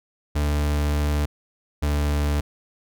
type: tone pair in turn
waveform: 40% pulse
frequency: 73.6 / 73.22 Hz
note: D2 / D2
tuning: +4 / -5 cents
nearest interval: unison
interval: 9 cents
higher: first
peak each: -19 dBFS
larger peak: neither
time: 0.35-1.26 / 1.82-2.41 s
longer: first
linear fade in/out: 10 ms
effects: none